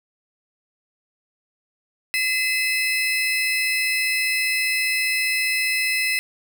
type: tone pair together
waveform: 35% pulse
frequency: 2035 / 2600 Hz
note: C7 / E7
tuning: -49 / -24 cents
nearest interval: major third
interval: 425 cents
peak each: -21 dBFS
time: 2.14-6.19 s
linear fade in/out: 0 ms
effects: none